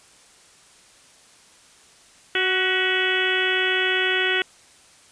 harmonic tone with a mistuned harmonic, 371.8 Hz, F#4, 8 cents sharp, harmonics 1 / 2 / 3 / 4 / 5 / 6 / 7 / 8 / 9, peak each -26 / -34 / -37 / -25 / -25 / -30 / -28 / -28 / -29 dBFS, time 2.35-4.42 s, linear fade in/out 2 ms, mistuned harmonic 5, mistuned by +50 cents, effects white hiss -52 dBFS RMS until 5.11 s + resampled to 22050 Hz

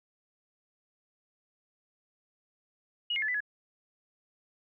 sine tone with pitch steps, 2894 / 2139 / 1730 / 1990 / 1690 Hz, F#7 / C7 / A6 / B6 / G#6, -39 / +38 / -30 / +13 / +30 cents, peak -28 dBFS, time 3.1-3.405 s, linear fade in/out 5 ms, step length 61 ms, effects none

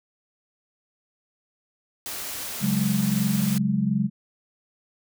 white noise, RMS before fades -33 dBFS, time 2.06-3.58 s, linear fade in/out 0 ms
sine chord, C# suspended fourth, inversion none, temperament equal, 138.59 / 185 / 207.7 Hz, C#3 / F#3 / G#3, 0 / 0 / 0 cents, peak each -27 / -25 / -23 dBFS, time 2.6-4.1 s, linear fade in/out 50 ms
effects none

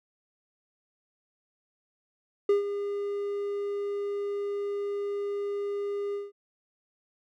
triangle tone with ADSR envelope, 405.2 Hz, G#4, 43 cents flat, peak -16 dBFS, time 2.49-6.32 s, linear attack 4 ms, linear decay 130 ms, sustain -11 dB, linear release 180 ms, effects none

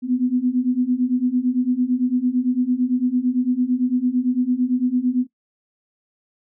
sine beating tone pair, 245 / 253.9 Hz, B3 / B3, -14 / +48 cents, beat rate 8.9 Hz, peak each -21 / -19 dBFS, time 0.02-5.27 s, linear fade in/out 50 ms, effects noise-tail reverb RT60 0.1 s tail -18 dB re dry

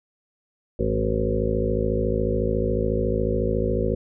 harmonic tone with a mistuned harmonic, 54 Hz, A1, 32 cents flat, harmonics 1 / 2 / 3 / 4 / 5 / 7 / 8 / 9 / 10, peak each -27 / -29 / -32 / -29 / -33 / -27 / -34 / -27 / -31 dBFS, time 0.79-3.95 s, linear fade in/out 5 ms, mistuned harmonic 2, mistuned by -47 cents, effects none

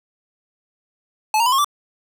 square tone with pitch steps, 863 / 930.3 / 1002.8 / 1081 / 1165.4 Hz, A5 / A#5 / B5 / C#6 / D6, -34 / -4 / +26 / -44 / -14 cents, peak -15 dBFS, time 1.34-1.645 s, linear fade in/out 2 ms, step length 61 ms, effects none

